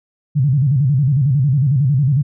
sine tone with vibrato, 136.9 Hz, C#3, 21 cents flat, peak -11 dBFS, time 0.35-2.23 s, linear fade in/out 20 ms, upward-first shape square, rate 11 Hz, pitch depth 140 cents each way, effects none

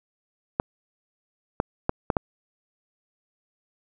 clicks, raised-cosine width 1 ms, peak -7 dBFS, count 5, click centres 0.599 / 1.601 / 1.894 / 2.102 / 2.168 s, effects none

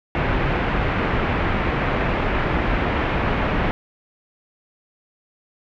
pink low-pass noise, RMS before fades -21 dBFS, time 0.15-3.71 s, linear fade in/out 0 ms, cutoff 2500 Hz, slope 24 dB/octave, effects none

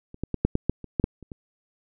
clicks, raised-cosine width 3 ms, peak -28 / -15 / -13 / -6 / -9 / -8 / -24 / -10 / -7 / -30 / -24 dBFS, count 11, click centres 0.144 / 0.236 / 0.343 / 0.45 / 0.554 / 0.696 / 0.843 / 0.998 / 1.041 / 1.227 / 1.318 s, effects none

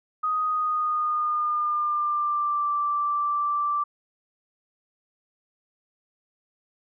sine tone with pitch glide, 1248 to 1171.2 Hz, D#6 to D6, +5 to -5 cents, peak -22 dBFS, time 0.23-3.84 s, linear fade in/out 10 ms, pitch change -110 cents, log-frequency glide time 0.43-2.7 s, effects none

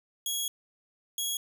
15% pulse tone pair in turn, 3322 / 3322 Hz, G#7 / G#7, 0 / 0 cents, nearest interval unison, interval 0 cents, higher neither, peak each -22 dBFS, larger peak neither, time 0.26-0.48 / 1.18-1.37 s, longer first, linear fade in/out 2 ms, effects none

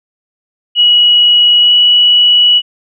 sine tone with pitch glide, 2916 to 2936 Hz, F#7 to F#7, -26 to -14 cents, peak -4 dBFS, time 0.75-2.62 s, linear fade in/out 50 ms, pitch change +12 cents, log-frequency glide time 1.59-1.73 s, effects none

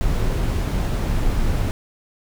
brown noise, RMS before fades -20 dBFS, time 0.01-1.71 s, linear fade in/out 0 ms, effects none

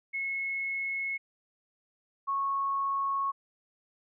sine tone pair in turn, 2182 / 1100.8 Hz, C#7 / C#6, -28 / -12 cents, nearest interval octave, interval 1184 cents, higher first, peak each -30 / -27 dBFS, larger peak second, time 0.13-1.18 / 2.27-3.32 s, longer neither, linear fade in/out 20 ms, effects none

